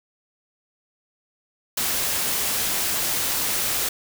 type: noise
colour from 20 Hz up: white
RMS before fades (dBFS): -24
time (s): 1.77-3.89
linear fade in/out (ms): 5
effects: none